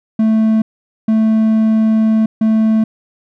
triangle tone bursts at uneven times, 220 Hz, A3, in tune, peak -7 dBFS, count 3, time 0.19-0.62 / 1.08-2.26 / 2.41-2.84 s, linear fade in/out 5 ms, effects none

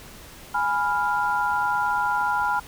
sine chord, F diminished, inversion first, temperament equal, 830.6 / 987.8 / 1396.9 Hz, Ab5 / Cb6 / F6, 0 / 0 / 0 cents, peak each -25 dBFS, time 0.54-2.6 s, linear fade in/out 10 ms, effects pink hiss -44 dBFS RMS until 2.67 s

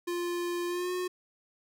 square tone with pitch glide, 349.2 to 362.6 Hz, F4 to F#4, 0 to -35 cents, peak -31 dBFS, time 0.07-1.08 s, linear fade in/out 10 ms, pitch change +65 cents, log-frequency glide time 0.67-0.92 s, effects none

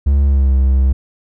triangle tone with pitch glide, 70 to 66.15 Hz, C#2 to C2, +18 to +20 cents, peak -7 dBFS, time 0.06-0.93 s, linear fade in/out 10 ms, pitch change -98 cents, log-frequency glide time 0.25-0.53 s, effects none

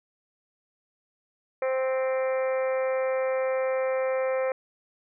harmonic tone, 261.6 Hz, C4, in tune, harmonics 2 / 3 / 4 / 5 / 6 / 7 / 8 / 9, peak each -24 / -38 / -39 / -39 / -46 / -41 / -42 / -43 dBFS, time 1.62-4.52 s, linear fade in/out 2 ms, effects none

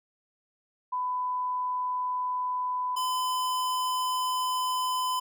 sine / square tone pair in turn, 1000 / 1013.4 Hz, B5 / B5, +21 / +44 cents, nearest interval unison, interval 23 cents, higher second, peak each -27 dBFS, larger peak neither, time 0.92-2.96 / 2.96-5.2 s, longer second, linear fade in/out 10 ms, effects none

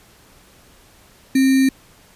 sine tone with sample-and-hold, 266.4 Hz, C4, 31 cents sharp, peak -11 dBFS, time 1.35-1.69 s, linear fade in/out 5 ms, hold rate 2100 Hz, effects pink hiss -50 dBFS RMS until 2.15 s + resampled to 32000 Hz

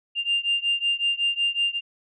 sine beating tone pair, 2794 / 2799.4 Hz, F7 / F7, 0 / +3 cents, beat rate 5.4 Hz, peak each -23 / -24 dBFS, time 0.15-1.81 s, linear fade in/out 50 ms, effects tanh soft clip ceiling -15 dBFS

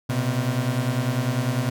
30% pulse beating tone pair, 120.2 / 130.2 Hz, B2 / C3, -46 / -8 cents, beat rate 10 Hz, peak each -22 dBFS, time 0.09-1.7 s, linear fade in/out 10 ms, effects none

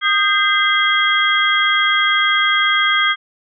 sine tone cluster, 1235 / 1581 / 2059 / 3265 Hz, D#6 / G6 / C7 / G#7, -13 / +14 / -28 / -30 cents, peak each -18 dBFS, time 0.01-3.16 s, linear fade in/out 50 ms, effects none

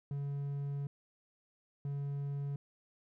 triangle tone bursts at uneven times, 141.3 Hz, C#3, 34 cents sharp, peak -33 dBFS, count 2, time 0.11-0.87 / 1.85-2.56 s, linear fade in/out 2 ms, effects none

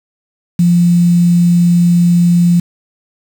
sine tone with quantisation, 173.8 Hz, F3, 8 cents flat, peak -6 dBFS, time 0.59-2.6 s, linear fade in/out 5 ms, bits 5, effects none

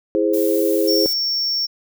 sine chord, E augmented, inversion none, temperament equal, 329.6 / 415.3 / 523.3 Hz, E4 / G#4 / B#4, 0 / 0 / 0 cents, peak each -19 / -19 / -20 dBFS, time 0.15-1.06 s, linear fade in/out 0 ms
violet noise, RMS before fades -29 dBFS, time 0.33-1.14 s, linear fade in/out 10 ms
triangle tone, 5470 Hz, F8, 37 cents flat, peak -17 dBFS, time 0.87-1.67 s, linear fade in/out 20 ms
effects none

